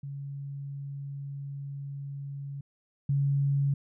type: tone pair in turn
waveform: sine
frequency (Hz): 140 / 140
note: C#3 / C#3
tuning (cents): +18 / +18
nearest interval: unison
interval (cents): 0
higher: neither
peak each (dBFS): -35 / -23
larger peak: second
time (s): 0.03-2.61 / 3.09-3.74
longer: first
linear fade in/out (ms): 5
effects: none